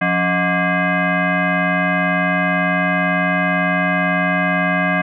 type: tone with frequency modulation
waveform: sine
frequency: 724 Hz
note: F#5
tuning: 38 cents flat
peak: -14 dBFS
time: 0.01-5.02 s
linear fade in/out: 10 ms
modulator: 450 Hz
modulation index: 3.2
effects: none